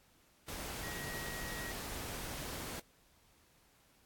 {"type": "tone in noise", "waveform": "sine", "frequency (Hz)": 1900, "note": "A#6", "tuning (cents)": 33, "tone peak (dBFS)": -45, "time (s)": [0.83, 1.72], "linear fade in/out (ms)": 5, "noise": "pink", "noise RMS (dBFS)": -43, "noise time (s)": [0.48, 2.8], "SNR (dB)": -5, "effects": ["pink hiss -68 dBFS RMS until 4.05 s", "AAC 64 kbps"]}